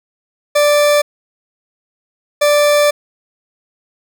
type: tone pair in turn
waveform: 40% pulse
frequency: 587.3 / 587.3 Hz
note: D5 / D5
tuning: 0 / 0 cents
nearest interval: unison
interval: 0 cents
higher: neither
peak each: -8 dBFS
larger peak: neither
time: 0.55-1.02 / 2.41-2.91 s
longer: second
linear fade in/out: 10 ms
effects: none